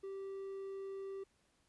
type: tone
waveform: triangle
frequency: 389.6 Hz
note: G4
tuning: 11 cents flat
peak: -40 dBFS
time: 0.03-1.24 s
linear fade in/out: 10 ms
effects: pink hiss -75 dBFS RMS until 1.68 s + resampled to 24000 Hz